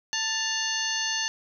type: harmonic tone with a mistuned harmonic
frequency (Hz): 882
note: A5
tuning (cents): +4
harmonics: 1 / 2 / 3 / 4 / 5 / 6 / 7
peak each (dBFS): -38 / -31 / -33 / -37 / -32 / -40 / -31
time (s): 0.13-1.28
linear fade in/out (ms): 0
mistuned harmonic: 3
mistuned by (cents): +110
effects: none